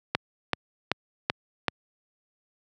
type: click train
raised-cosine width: 0.3 ms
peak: -6 dBFS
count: 5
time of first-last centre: 0.15-1.683 s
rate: 2.61 Hz
effects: high-pass 100 Hz 12 dB/octave